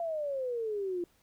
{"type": "exponential sweep", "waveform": "sine", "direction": "down", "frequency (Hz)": [689, 342.1], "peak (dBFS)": -31, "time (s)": [0, 1.04], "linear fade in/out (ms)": 2, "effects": ["pink hiss -68 dBFS RMS until 1.22 s"]}